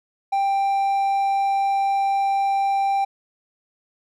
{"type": "tone", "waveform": "triangle", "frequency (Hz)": 788, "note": "G5", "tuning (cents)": 9, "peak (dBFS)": -16, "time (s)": [0.32, 3.05], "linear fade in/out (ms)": 10, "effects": []}